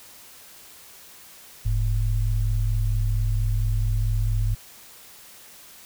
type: tone pair together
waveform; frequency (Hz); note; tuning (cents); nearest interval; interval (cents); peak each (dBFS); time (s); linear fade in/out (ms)
sine; 42.42 / 106.9; F1 / A2; -50 / -49; octave + major third; 1601; -22 / -23; 1.65-4.55; 10
effects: white hiss -47 dBFS RMS until 5.85 s